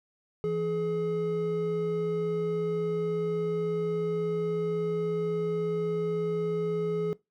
triangle tone pair together, 166.4 / 422.8 Hz, E3 / G#4, +17 / +31 cents, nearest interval octave + major third, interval 1614 cents, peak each -31 / -25 dBFS, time 0.44-7.13 s, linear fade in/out 0 ms, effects noise-tail reverb RT60 0.2 s tail -20 dB re dry

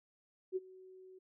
sine tone with ADSR envelope, 373.9 Hz, F#4, 18 cents sharp, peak -31 dBFS, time 0.52-1.19 s, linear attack 42 ms, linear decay 30 ms, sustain -22 dB, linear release 11 ms, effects none

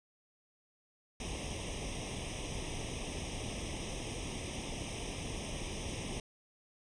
pink noise with comb filter, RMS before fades -40 dBFS, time 1.2-6.2 s, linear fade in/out 2 ms, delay 0.34 ms, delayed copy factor +0.9, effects resampled to 22050 Hz

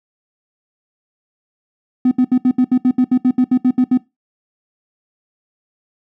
triangle tone bursts, 252.5 Hz, B3, 39 cents sharp, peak -6 dBFS, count 15, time 2.05-3.975 s, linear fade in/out 5 ms, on 63 ms, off 70 ms, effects noise-tail reverb RT60 0.2 s tail -21 dB re dry + tanh soft clip ceiling -5 dBFS

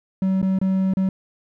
triangle tone with dropouts, 190 Hz, F#3, 46 cents sharp, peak -15 dBFS, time 0.22-1.09 s, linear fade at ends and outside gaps 2 ms, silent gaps 0.417-0.427 / 0.588-0.614 / 0.937-0.97 s, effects none

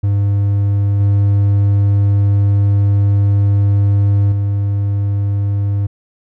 triangle tone with level steps, 100.7 Hz, G2, 47 cents sharp, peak -9 / -7 / -11 dBFS, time 0.03-5.87 s, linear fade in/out 10 ms, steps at 1 / 4.32 s, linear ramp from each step 2 ms, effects none

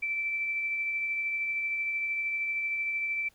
sine tone with tremolo, 2330 Hz, D7, 14 cents flat, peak -27 dBFS, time 0.02-3.29 s, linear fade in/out 10 ms, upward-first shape triangle, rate 13 Hz, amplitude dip 30%, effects pink hiss -64 dBFS RMS until 3.34 s

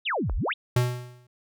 sine exponential two-way sweep, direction down then up, 3951 to 33 to 3951 Hz, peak -24 dBFS, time 0.05-0.54 s, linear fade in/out 20 ms, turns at 0.35 s
click, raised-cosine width 1 ms, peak -22 dBFS, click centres 0.297 s
square tone with exponential decay, 123.4 Hz, B2, 1 cent flat, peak -18 dBFS, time 0.76-1.27 s, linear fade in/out 5 ms, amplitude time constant 110 ms
effects none

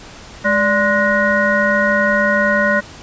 harmonic tone with a mistuned harmonic, 208.6 Hz, G#3, 8 cents sharp, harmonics 1 / 3 / 5 / 7 / 9, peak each -20 / -17 / -22 / -17 / -18 dBFS, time 0.44-2.81 s, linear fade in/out 20 ms, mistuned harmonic 3, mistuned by -120 cents, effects pink hiss -37 dBFS RMS until 3.02 s + resampled to 16000 Hz

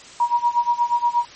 sine tone with tremolo, 955 Hz, A#5, 42 cents sharp, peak -13 dBFS, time 0.2-1.25 s, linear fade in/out 2 ms, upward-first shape sine, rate 8.4 Hz, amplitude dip 90%, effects white hiss -42 dBFS RMS until 1.35 s + MP3 32 kbps

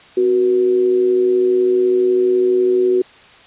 sine tone with amplitude modulation, 370 Hz, F#4, in tune, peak -9 dBFS, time 0.17-3.02 s, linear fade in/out 5 ms, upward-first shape sine, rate 112 Hz, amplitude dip 50%, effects white hiss -44 dBFS RMS until 3.46 s + resampled to 8000 Hz

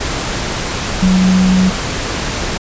sine tone in noise, 185.8 Hz, F#3, 7 cents sharp, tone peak -8 dBFS, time 1.02-1.7 s, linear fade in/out 10 ms, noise pink, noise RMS -19 dBFS, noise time 0-2.58 s, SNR +8 dB, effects resampled to 16000 Hz

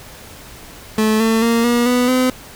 30% pulse tone with pitch steps, 217.1 / 224.2 / 231.6 / 239.2 / 247.1 / 255.2 Hz, A3 / A3 / A#3 / A#3 / B3 / C4, -23 / +33 / -11 / +45 / +1 / -43 cents, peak -10 dBFS, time 0.98-2.3 s, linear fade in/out 2 ms, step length 220 ms, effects pink hiss -38 dBFS RMS until 2.55 s

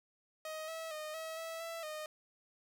sawtooth tone with pitch steps, 627 / 648 / 615 / 643 / 653 / 663 / 615 Hz, D#5 / E5 / D#5 / E5 / E5 / E5 / D#5, +13 / -30 / -20 / -43 / -17 / +10 / -20 cents, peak -37 dBFS, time 0.45-2.06 s, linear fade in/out 2 ms, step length 230 ms, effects none

